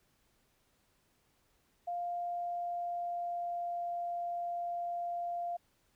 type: tone with pitch glide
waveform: sine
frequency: 700 to 695.6 Hz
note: F5 to F5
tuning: +4 to -7 cents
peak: -34 dBFS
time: 1.87-5.57 s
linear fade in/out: 10 ms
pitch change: -11 cents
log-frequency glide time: 2.14-3.86 s
effects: pink hiss -73 dBFS RMS until 5.95 s